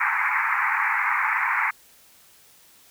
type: band-pass noise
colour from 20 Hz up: white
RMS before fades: -23 dBFS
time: 0-1.71 s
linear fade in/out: 10 ms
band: 830 to 2300 Hz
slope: 96 dB/octave
effects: white hiss -54 dBFS RMS until 2.9 s